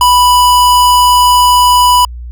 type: tone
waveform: square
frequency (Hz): 987.8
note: B5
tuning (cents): 0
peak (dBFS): -5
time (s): 0.01-2.05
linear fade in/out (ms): 2
effects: added 60 Hz sine -22 dBFS peak until 2.31 s